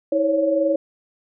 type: tone cluster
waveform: sine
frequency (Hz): 321.8 / 538 / 560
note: E4 / C5 / C#5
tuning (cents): -42 / +48 / +18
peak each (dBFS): -22 / -26 / -18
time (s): 0.12-0.76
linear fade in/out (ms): 5
effects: none